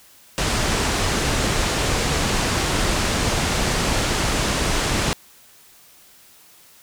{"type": "low-pass noise", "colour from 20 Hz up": "pink", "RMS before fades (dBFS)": -21, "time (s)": [0.38, 5.13], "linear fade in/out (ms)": 0, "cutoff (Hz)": 8900, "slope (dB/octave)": 24, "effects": ["white hiss -50 dBFS RMS until 6.82 s"]}